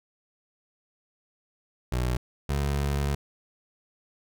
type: tone pair in turn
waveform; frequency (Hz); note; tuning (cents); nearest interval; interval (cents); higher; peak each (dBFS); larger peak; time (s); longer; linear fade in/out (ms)
25% pulse; 61.74 / 70.63; B1 / C#2; 0 / +33; major second; 233; second; -21; neither; 1.92-2.17 / 2.49-3.15; second; 5
effects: none